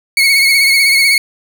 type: tone with vibrato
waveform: 30% pulse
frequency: 2200 Hz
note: C#7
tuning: 14 cents flat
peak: -5 dBFS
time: 0.17-1.18 s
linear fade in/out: 2 ms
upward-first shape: sine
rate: 16 Hz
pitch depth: 40 cents each way
effects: none